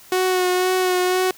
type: tone with vibrato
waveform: sawtooth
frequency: 367.1 Hz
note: F#4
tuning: 14 cents flat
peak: -13 dBFS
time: 0.12-1.31 s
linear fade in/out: 2 ms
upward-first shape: sine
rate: 2 Hz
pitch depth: 21 cents each way
effects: white hiss -46 dBFS RMS until 1.37 s